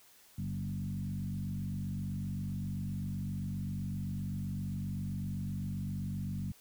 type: tone with frequency modulation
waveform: sine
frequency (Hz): 145.8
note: D3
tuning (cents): -12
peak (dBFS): -34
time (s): 0.38-6.52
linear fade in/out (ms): 5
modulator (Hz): 47.7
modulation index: 1.5
effects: white hiss -61 dBFS RMS until 6.6 s